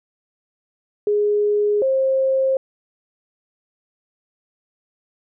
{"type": "tone pair in turn", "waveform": "sine", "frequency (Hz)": [415.3, 531.3], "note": ["G#4", "C5"], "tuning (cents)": [0, 26], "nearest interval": "major third", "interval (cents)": 426, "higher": "second", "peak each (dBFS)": -15, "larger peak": "neither", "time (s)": [[1.07, 1.82], [1.82, 2.57]], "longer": "neither", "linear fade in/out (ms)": 2, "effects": []}